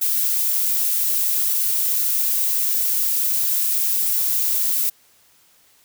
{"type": "noise", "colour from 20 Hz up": "violet", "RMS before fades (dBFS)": -20, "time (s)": [0.01, 4.9], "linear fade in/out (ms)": 10, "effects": ["white hiss -56 dBFS RMS until 5.84 s"]}